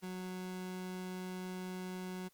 30% pulse tone, 184 Hz, F#3, 9 cents flat, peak -38 dBFS, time 0.02-2.29 s, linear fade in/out 20 ms, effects white hiss -71 dBFS RMS until 2.33 s + Opus 48 kbps

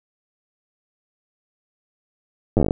slowing click train, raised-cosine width 2 ms, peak -4 dBFS, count 10, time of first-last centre 2.57-2.709 s, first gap 9 ms, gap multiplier 1.13, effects none

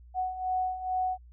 sine beating tone pair, 740 / 742.3 Hz, F#5 / F#5, 0 / +5 cents, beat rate 2.3 Hz, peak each -34 / -29 dBFS, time 0.14-1.18 s, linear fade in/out 50 ms, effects added 60 Hz sine -49 dBFS peak until 1.32 s

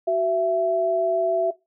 sine tone pair together, 375.7 / 666 Hz, F#4 / E5, +26 / +18 cents, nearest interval minor seventh, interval 992 cents, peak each -25 / -19 dBFS, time 0.07-1.51 s, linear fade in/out 10 ms, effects noise-tail reverb RT60 0.2 s tail -18 dB re dry

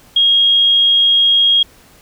sine tone, 3267 Hz, G#7, 29 cents flat, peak -8 dBFS, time 0.16-1.63 s, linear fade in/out 5 ms, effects pink hiss -46 dBFS RMS until 2.01 s

